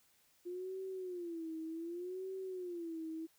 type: tone with vibrato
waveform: sine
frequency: 349.2 Hz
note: F4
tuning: in tune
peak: -40 dBFS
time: 0.45-3.27 s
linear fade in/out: 20 ms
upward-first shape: sine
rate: 0.66 Hz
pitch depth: 150 cents each way
effects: white hiss -71 dBFS RMS until 3.38 s